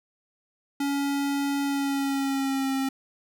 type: tone with pitch glide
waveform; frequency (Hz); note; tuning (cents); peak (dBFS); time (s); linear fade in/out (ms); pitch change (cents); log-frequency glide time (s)
square; 280.9 to 268.4; C#4 to C4; +23 to +44; -25; 0.8-2.89; 5; -79; 1.63-2.72
effects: none